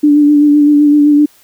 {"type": "tone with vibrato", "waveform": "sine", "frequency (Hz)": 293.7, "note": "D4", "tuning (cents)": 0, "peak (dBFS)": -4, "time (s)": [0.03, 1.26], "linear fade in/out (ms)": 10, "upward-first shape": "sine", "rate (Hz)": 7.8, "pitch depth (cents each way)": 25, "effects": ["white hiss -47 dBFS RMS until 1.43 s"]}